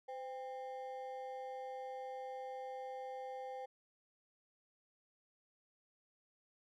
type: ring-modulated tone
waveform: triangle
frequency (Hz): 655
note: E5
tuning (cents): -11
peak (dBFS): -38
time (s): 0.08-3.66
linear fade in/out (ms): 10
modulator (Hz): 141
effects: none